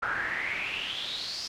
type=noise with band-pass filter sweep; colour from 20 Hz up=brown; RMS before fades=-33 dBFS; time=0.02-1.48 s; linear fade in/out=10 ms; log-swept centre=1400 to 5200 Hz; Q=7.8; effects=none